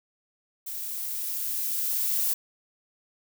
violet noise with level ramp, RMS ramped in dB -35 to -25 dBFS, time 0.66-2.34 s, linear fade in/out 10 ms, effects none

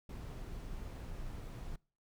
brown noise, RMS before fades -44 dBFS, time 0.09-1.76 s, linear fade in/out 5 ms, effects noise-tail reverb RT60 0.4 s tail -25 dB re dry

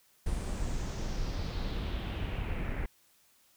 brown noise with low-pass filter sweep, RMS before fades -34 dBFS, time 0.26-2.86 s, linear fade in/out 5 ms, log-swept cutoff 9700 to 2000 Hz, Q 3, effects white hiss -66 dBFS RMS until 3.56 s

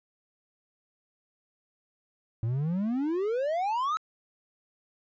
triangle exponential sweep, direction up, 108.6 to 1318.5 Hz, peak -24 dBFS, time 2.43-3.97 s, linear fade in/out 0 ms, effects resampled to 16000 Hz

